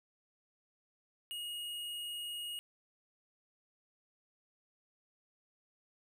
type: tone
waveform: square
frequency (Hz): 2875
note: F7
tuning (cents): +50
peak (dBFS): -40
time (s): 1.31-2.59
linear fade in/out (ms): 0
effects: none